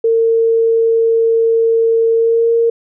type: tone with pitch glide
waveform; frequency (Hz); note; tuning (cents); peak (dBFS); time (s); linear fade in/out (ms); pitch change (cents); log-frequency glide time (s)
sine; 455.2 to 462.4; A#4 to A#4; -41 to -14; -9; 0.04-2.7; 5; +27; 2.13-2.52
effects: none